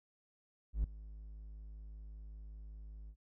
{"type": "tone with ADSR envelope", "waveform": "triangle", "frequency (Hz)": 52.6, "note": "G#1", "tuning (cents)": 23, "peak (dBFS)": -26, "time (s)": [0.73, 3.16], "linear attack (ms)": 110, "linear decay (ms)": 6, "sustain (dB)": -19, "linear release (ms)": 70, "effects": []}